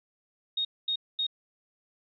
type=tone bursts; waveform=sine; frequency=3723 Hz; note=A#7; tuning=3 cents flat; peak=-26 dBFS; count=3; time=0.57-1.267 s; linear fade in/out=5 ms; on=79 ms; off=230 ms; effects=none